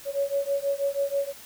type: beating tone pair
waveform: sine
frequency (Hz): 556 / 562.2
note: C#5 / C#5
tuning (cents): +5 / +24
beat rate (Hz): 6.2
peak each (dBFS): -27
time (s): 0.05-1.33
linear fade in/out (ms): 50
effects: white hiss -46 dBFS RMS until 1.45 s